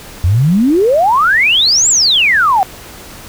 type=exponential two-way sweep; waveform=sine; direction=up then down; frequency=82.41 to 7800 to 730 Hz; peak=-7 dBFS; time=0.24-2.63 s; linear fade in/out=0 ms; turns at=1.89 s; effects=pink hiss -33 dBFS RMS until 3.28 s